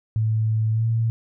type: tone with pitch glide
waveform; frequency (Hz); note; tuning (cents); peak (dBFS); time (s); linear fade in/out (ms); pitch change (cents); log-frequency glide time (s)
sine; 110 to 113.81; A2 to A#2; 0 to -41; -18; 0.16-1.1; 0; +59; 0.72-0.85
effects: none